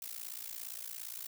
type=noise with amplitude modulation; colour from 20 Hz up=blue; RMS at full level=-40 dBFS; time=0.02-1.27 s; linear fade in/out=2 ms; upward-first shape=sine; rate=57.4 Hz; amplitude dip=90%; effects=none